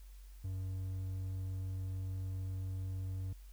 triangle tone, 94 Hz, F#2, 28 cents sharp, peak -35 dBFS, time 0.44-3.33 s, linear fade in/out 5 ms, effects added 47 Hz sine -50 dBFS peak until 3.52 s + white hiss -67 dBFS RMS until 3.52 s

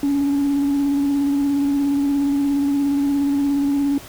sine tone with vibrato, 281.9 Hz, C#4, 29 cents sharp, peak -14 dBFS, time 0.03-3.98 s, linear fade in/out 2 ms, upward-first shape square, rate 17 Hz, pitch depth 20 cents each way, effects tanh soft clip ceiling -14 dBFS + pink hiss -39 dBFS RMS until 4.08 s

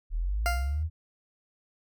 sine linear sweep, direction up, 36.71 to 82.6 Hz, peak -26 dBFS, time 0.1-0.9 s, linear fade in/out 50 ms
20% pulse tone with exponential decay, 698.5 Hz, F5, in tune, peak -19 dBFS, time 0.46-0.83 s, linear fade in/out 0 ms, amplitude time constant 80 ms
effects none

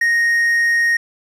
triangle tone, 1864.7 Hz, A#6, in tune, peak -11 dBFS, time 0.01-0.97 s, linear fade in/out 5 ms, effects resampled to 32000 Hz + 8-bit

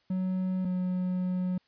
triangle tone pair in turn, 185.8 / 182.61 Hz, F#3 / F#3, +7 / -22 cents, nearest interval unison, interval 29 cents, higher first, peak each -25 dBFS, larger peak neither, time 0.1-0.65 / 0.65-1.58 s, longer second, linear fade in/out 5 ms, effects white hiss -69 dBFS RMS until 1.67 s + resampled to 11025 Hz

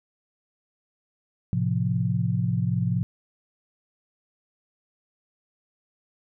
sine chord, F major, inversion first, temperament equal, 110 / 130.81 / 174.61 Hz, A2 / C3 / F3, 0 / 0 / 0 cents, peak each -26 dBFS, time 1.53-3.03 s, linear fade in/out 0 ms, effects none

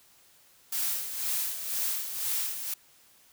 blue noise with tremolo, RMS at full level -29 dBFS, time 0.72-2.74 s, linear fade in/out 5 ms, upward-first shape sine, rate 2 Hz, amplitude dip 60%, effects white hiss -60 dBFS RMS until 3.32 s

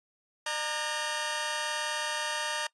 15% pulse tone cluster, 603 / 924 / 1452 / 1628 / 2970 Hz, D5 / A#5 / F#6 / G#6 / F#7, +46 / -16 / -33 / -35 / +6 cents, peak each -30 / -27 / -35 / -32 / -35 dBFS, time 0.46-2.67 s, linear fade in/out 5 ms, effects noise-tail reverb RT60 0.1 s tail -21 dB re dry + resampled to 22050 Hz

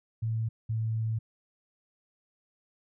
sine tone pair in turn, 112.2 / 111.49 Hz, A2 / A2, +34 / +23 cents, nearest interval unison, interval 11 cents, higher first, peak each -27 dBFS, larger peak neither, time 0.22-0.49 / 0.69-1.19 s, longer second, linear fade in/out 10 ms, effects none

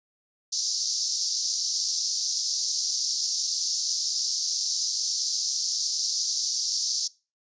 white band-pass noise, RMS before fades -28 dBFS, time 0.52-7.08 s, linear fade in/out 10 ms, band 4600 to 6200 Hz, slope 48 dB/octave, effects noise-tail reverb RT60 0.3 s tail -22 dB re dry + resampled to 16000 Hz

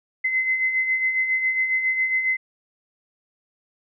sine beating tone pair, 2045 / 2052.3 Hz, C7 / C7, -40 / -34 cents, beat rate 7.3 Hz, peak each -29 / -20 dBFS, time 0.24-2.37 s, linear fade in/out 10 ms, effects none

